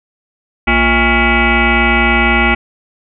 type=tone with frequency modulation; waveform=sine; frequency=1108.7 Hz; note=C#6; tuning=in tune; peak=-8 dBFS; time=0.67-2.55 s; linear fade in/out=10 ms; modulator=292 Hz; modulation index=5; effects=none